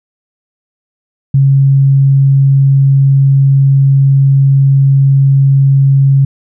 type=tone; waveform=sine; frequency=137 Hz; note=C#3; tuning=20 cents flat; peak=-4 dBFS; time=1.34-6.25 s; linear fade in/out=5 ms; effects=none